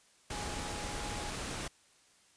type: tone in noise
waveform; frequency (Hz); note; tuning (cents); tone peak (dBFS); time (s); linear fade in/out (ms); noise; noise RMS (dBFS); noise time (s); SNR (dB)
sine; 830.6; G#5; 0; -45; 0.32-1.3; 5; pink; -39; 0.3-1.68; -9
effects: white hiss -65 dBFS RMS until 2.36 s + resampled to 22050 Hz